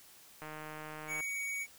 click train, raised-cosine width 0.5 ms, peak -30 dBFS, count 122, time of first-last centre 0.42-1.206 s, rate 154 Hz
square tone, 2246 Hz, C#7, 22 cents sharp, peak -36 dBFS, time 1.07-1.67 s, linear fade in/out 50 ms
effects white hiss -58 dBFS RMS until 1.78 s

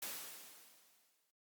white noise with exponential decay, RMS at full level -42 dBFS, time 0.02-1.31 s, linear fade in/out 5 ms, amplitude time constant 280 ms, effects high-pass 200 Hz 12 dB/octave + Opus 48 kbps

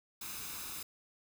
white noise with comb filter, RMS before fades -43 dBFS, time 0.21-0.83 s, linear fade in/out 5 ms, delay 0.79 ms, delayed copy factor +0.55, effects none

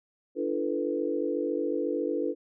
sine chord, B half-diminished seventh, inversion first, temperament equal with one note detuned, 293.7 / 341.8 / 440 / 493.9 Hz, D4 / F4 / A4 / B4, 0 / -37 / 0 / 0 cents, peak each -32 dBFS, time 0.35-2.35 s, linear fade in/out 50 ms, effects none

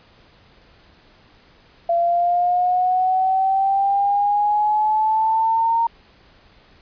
sine exponential sweep, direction up, 680 to 926 Hz, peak -15 dBFS, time 1.89-5.87 s, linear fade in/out 5 ms, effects pink hiss -52 dBFS RMS until 6.81 s + resampled to 11025 Hz

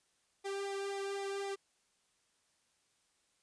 sawtooth tone with flanger, 395.7 Hz, G4, 16 cents sharp, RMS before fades -39 dBFS, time 0.44-1.56 s, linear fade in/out 20 ms, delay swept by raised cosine 0.67 to 1.58 ms, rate 3.9 Hz, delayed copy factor -0.85, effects white hiss -75 dBFS RMS until 3.42 s + resampled to 22050 Hz

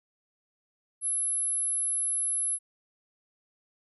sine tone, 11000 Hz, F9, 27 cents flat, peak -26 dBFS, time 1.01-2.59 s, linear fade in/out 50 ms, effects none

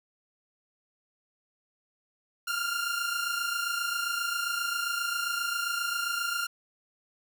sawtooth tone pair together, 1384.5 / 1412 Hz, F6 / F6, -15 / +19 cents, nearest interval unison, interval 34 cents, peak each -28 dBFS, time 2.47-6.47 s, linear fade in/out 10 ms, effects 9-bit

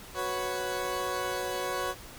20% pulse chord, F# suspended fourth, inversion none, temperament equal, 370 / 493.9 / 554.4 Hz, F#4 / B4 / C#5, 0 / 0 / 0 cents, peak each -30 dBFS, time 0.14-1.95 s, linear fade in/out 50 ms, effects pink hiss -47 dBFS RMS until 2.18 s

